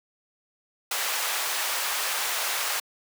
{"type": "high-pass noise", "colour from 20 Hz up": "pink", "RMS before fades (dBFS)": -28, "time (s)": [0.91, 2.8], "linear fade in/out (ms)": 5, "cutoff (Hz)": 890, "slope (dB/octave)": 12, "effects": ["high-pass 400 Hz 12 dB/octave"]}